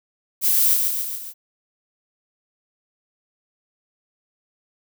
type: noise with echo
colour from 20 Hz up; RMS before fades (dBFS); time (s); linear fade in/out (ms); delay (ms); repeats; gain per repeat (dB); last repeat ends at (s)
violet; -18; 0.41-0.78; 50; 140; 4; -4; 1.34
effects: none